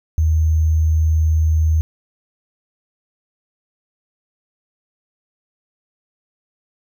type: tone with sample-and-hold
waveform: sine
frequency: 79.2 Hz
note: D#2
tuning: 31 cents sharp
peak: -12 dBFS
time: 0.18-1.81 s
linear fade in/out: 0 ms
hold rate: 6300 Hz
effects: none